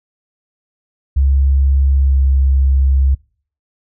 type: tone with pitch glide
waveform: sine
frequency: 68.3 to 67.32 Hz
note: C#2 to C2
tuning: -25 to +50 cents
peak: -9 dBFS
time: 1.16-3.15 s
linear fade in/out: 10 ms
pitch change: -25 cents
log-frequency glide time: 1.98-2.19 s
effects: noise-tail reverb RT60 0.5 s tail -25 dB re dry